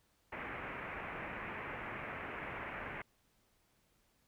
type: low-pass noise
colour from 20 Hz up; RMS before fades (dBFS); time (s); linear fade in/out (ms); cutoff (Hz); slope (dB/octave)
white; -44; 0.32-3.02; 5; 2400; 48
effects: pink hiss -74 dBFS RMS until 4.27 s